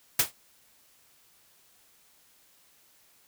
white noise with exponential decay, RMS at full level -17 dBFS, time 0.19-0.32 s, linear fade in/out 5 ms, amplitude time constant 27 ms, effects white hiss -62 dBFS RMS until 3.27 s

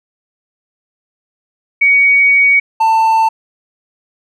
sine / triangle tone pair in turn, 2247 / 891.7 Hz, C#7 / A5, +23 / +23 cents, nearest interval octave + major third, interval 1600 cents, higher first, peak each -6 dBFS, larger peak neither, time 1.81-2.6 / 2.8-3.29 s, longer first, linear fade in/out 10 ms, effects none

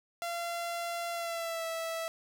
sawtooth tone with pitch glide, 685 to 656.3 Hz, F5 to E5, -34 to -8 cents, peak -30 dBFS, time 0.22-2.08 s, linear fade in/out 0 ms, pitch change -74 cents, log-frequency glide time 1.12-1.65 s, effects none

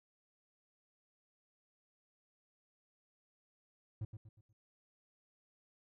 triangle tone with echo, 108.1 Hz, A2, 30 cents flat, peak -35 dBFS, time 4.01-4.05 s, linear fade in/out 5 ms, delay 120 ms, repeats 4, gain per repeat -8 dB, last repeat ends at 4.53 s, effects none

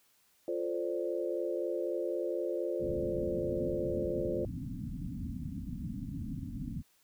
sine chord, D minor seventh, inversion first, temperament equal, 349.2 / 440 / 523.3 / 587.3 Hz, F4 / A4 / C5 / D5, 0 / 0 / 0 / 0 cents, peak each -35 / -39 / -36 / -39 dBFS, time 0.48-4.45 s, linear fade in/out 2 ms
white low-pass noise, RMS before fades -39 dBFS, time 2.79-6.83 s, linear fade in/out 50 ms, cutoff 280 Hz, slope 96 dB/octave
effects white hiss -69 dBFS RMS until 7.03 s

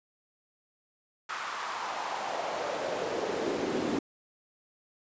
brown noise with high-pass filter sweep, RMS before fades -33 dBFS, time 1.29-3.99 s, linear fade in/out 5 ms, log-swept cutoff 1300 to 290 Hz, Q 2.4, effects resampled to 16000 Hz

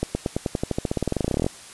accelerating click train, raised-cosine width 2 ms, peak -9 dBFS, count 26, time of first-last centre 0.03-1.465 s, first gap 120 ms, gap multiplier 0.93, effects white hiss -43 dBFS RMS until 1.73 s + resampled to 24000 Hz

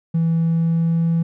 triangle tone with pitch glide, 164.81 to 166.34 Hz, E3 to E3, 0 to +16 cents, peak -12 dBFS, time 0.14-1.23 s, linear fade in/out 10 ms, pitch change +16 cents, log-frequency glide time 0.35-1.12 s, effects tanh soft clip ceiling -11 dBFS

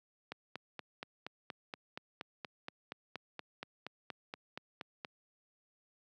click train, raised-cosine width 0.3 ms, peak -25 dBFS, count 21, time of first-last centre 0.32-5.048 s, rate 4.23 Hz, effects high-pass 150 Hz 12 dB/octave

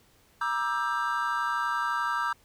triangle chord, E half-diminished seventh, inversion second, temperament just, 949.3 / 1186.7 / 1318.5 / 1582.2 Hz, Bb5 / D6 / E6 / G6, +31 / +18 / 0 / +16 cents, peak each -30 dBFS, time 0.41-2.33 s, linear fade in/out 5 ms, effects pink hiss -62 dBFS RMS until 2.44 s

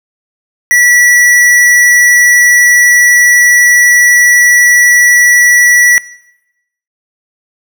sine tone with hard clipping, 1948 Hz, B6, 24 cents flat, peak -5 dBFS, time 0.71-5.98 s, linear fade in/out 0 ms, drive 18 dB, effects noise-tail reverb RT60 0.9 s tail -20 dB re dry

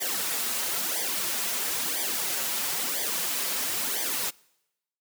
white noise with flanger, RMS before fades -29 dBFS, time 0-4.31 s, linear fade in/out 20 ms, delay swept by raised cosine 0.73 to 6.73 ms, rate 1 Hz, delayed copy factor -0.9, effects noise-tail reverb RT60 0.9 s tail -25 dB re dry + high-pass 200 Hz 12 dB/octave

